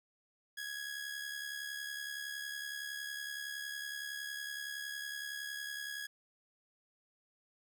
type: tone with amplitude modulation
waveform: sawtooth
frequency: 1665 Hz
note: G#6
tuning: 4 cents sharp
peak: -34 dBFS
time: 0.57-6.07 s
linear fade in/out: 10 ms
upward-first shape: sine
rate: 70.8 Hz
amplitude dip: 55%
effects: none